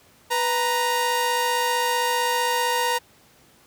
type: tone pair together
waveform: sawtooth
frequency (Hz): 493.9 / 932.3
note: B4 / A#5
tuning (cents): 0 / 0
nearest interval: major seventh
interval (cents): 1100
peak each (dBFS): -22 / -18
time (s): 0.3-2.99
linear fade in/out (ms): 20
effects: pink hiss -55 dBFS RMS until 3.66 s + high-pass 80 Hz 12 dB/octave